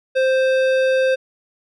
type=tone with hard clipping; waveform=sine; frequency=523.3 Hz; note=C5; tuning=in tune; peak=-16 dBFS; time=0.15-1.16 s; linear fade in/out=20 ms; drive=13 dB; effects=resampled to 24000 Hz